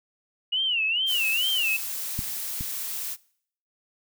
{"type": "tone with vibrato", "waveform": "sine", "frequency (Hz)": 2855, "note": "F7", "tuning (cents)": 37, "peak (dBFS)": -22, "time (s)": [0.52, 1.77], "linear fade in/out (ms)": 10, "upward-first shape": "sine", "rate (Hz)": 2.3, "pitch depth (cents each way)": 180}
{"type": "noise", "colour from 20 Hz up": "blue", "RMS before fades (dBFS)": -32, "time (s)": [1.06, 3.17], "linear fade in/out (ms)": 50}
{"type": "clicks", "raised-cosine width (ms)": 5, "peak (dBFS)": [-17, -21], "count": 2, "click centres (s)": [2.191, 2.609]}
{"effects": ["noise-tail reverb RT60 0.6 s tail -22 dB re dry"]}